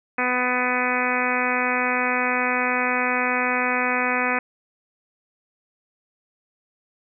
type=harmonic tone; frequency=249.7 Hz; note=B3; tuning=19 cents sharp; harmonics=1 / 2 / 3 / 4 / 5 / 6 / 7 / 8 / 9 / 10; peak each=-29 / -29 / -29 / -29 / -29 / -29 / -29 / -29 / -29 / -29 dBFS; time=0.18-4.39 s; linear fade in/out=5 ms; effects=none